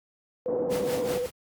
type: tone with vibrato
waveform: sine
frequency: 493.9 Hz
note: B4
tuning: in tune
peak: -26 dBFS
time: 0.46-1.26 s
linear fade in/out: 0 ms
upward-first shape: triangle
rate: 17 Hz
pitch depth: 53 cents each way
type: band-pass noise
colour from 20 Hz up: pink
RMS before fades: -34 dBFS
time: 0.48-1.18 s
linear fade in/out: 2 ms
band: 180 to 770 Hz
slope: 24 dB/octave
type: noise with tremolo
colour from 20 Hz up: pink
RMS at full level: -34 dBFS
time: 0.69-1.31 s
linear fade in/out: 50 ms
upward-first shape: sine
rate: 5.2 Hz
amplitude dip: 70%
effects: high-pass 80 Hz 12 dB/octave + Opus 48 kbps